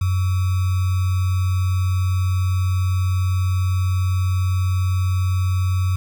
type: tone with sample-and-hold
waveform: sine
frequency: 92.5 Hz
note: F#2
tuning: in tune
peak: -16 dBFS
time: 0.01-5.96 s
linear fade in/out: 5 ms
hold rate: 1225 Hz
effects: none